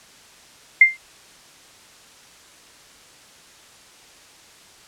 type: tone with exponential decay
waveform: sine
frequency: 2099 Hz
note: C7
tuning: 5 cents sharp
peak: -3 dBFS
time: 0.81-0.97 s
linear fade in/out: 5 ms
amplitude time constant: 34 ms
effects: white hiss -48 dBFS RMS until 4.87 s + low-pass 8000 Hz 12 dB/octave